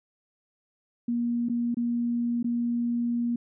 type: tone with dropouts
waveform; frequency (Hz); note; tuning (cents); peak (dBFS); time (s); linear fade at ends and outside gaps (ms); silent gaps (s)
sine; 237.6; A#3; +33; -24; 1.08-3.36; 5; 1.487-1.496 / 1.745-1.769 / 2.429-2.443
effects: none